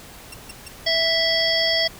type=tone bursts; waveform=15% pulse; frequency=2733 Hz; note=F7; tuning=38 cents flat; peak=-27 dBFS; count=3; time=0.32-0.683 s; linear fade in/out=5 ms; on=21 ms; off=150 ms
type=harmonic tone; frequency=659.3 Hz; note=E5; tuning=in tune; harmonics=1 / 3 / 5 / 7 / 8; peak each=-24 / -24 / -24 / -24 / -24 dBFS; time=0.86-1.88 s; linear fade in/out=10 ms
effects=pink hiss -42 dBFS RMS until 1.99 s